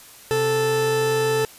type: tone pair together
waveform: 40% pulse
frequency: 130.81 / 439.4 Hz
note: C3 / A4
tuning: 0 / -2 cents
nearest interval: octave + major sixth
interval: 2098 cents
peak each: -27 / -18 dBFS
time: 0.31-1.45 s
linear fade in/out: 0 ms
effects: white hiss -45 dBFS RMS until 1.58 s + resampled to 32000 Hz